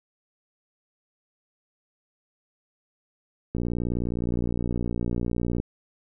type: click train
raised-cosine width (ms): 3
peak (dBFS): -15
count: 123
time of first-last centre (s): 3.55-5.6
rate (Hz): 59.5
effects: none